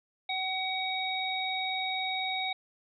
harmonic tone, 754 Hz, F#5, 32 cents sharp, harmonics 1 / 3 / 5, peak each -34 / -34 / -34 dBFS, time 0.29-2.53 s, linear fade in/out 5 ms, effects none

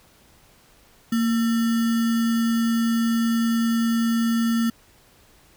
sine tone with sample-and-hold, 230.2 Hz, A#3, 22 cents flat, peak -18 dBFS, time 1.12-4.7 s, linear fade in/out 5 ms, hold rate 1575 Hz, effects pink hiss -55 dBFS RMS until 5.56 s

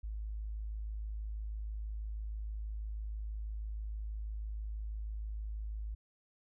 sine tone, 53.1 Hz, G#1, 39 cents sharp, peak -37 dBFS, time 0.03-5.95 s, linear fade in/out 10 ms, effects none

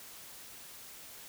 silence, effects white hiss -50 dBFS RMS until 1.28 s

